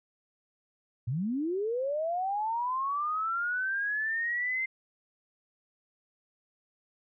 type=linear sweep; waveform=sine; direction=up; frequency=107.8 to 2093 Hz; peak=-28 dBFS; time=1.07-4.66 s; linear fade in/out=10 ms; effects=none